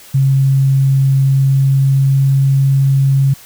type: tone with pitch glide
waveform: sine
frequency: 135.4 to 136.34 Hz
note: C#3 to C#3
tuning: -40 to -28 cents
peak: -8 dBFS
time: 0.14-3.34 s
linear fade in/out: 10 ms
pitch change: +12 cents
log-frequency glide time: 1.17-2.45 s
effects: white hiss -39 dBFS RMS until 3.45 s